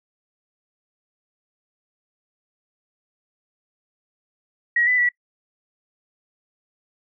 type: tone with pitch steps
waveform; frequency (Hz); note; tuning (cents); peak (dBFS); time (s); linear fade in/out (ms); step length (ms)
sine; 1904 / 1996 / 1949; A#6 / B6 / B6; +36 / +18 / -23; -16; 4.76-5.09; 5; 110
effects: noise-tail reverb RT60 0.1 s tail -24 dB re dry